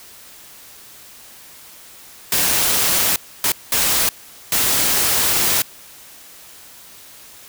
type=noise bursts at uneven times; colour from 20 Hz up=white; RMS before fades=-17 dBFS; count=4; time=2.32-3.16 / 3.44-3.52 / 3.72-4.09 / 4.52-5.62 s; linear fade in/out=2 ms; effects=white hiss -42 dBFS RMS until 7.48 s